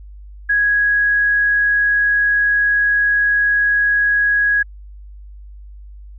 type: tone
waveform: sine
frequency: 1661.2 Hz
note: G#6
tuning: in tune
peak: -12 dBFS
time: 0.49-4.63 s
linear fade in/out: 10 ms
effects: added 50 Hz sine -34 dBFS peak until 6.18 s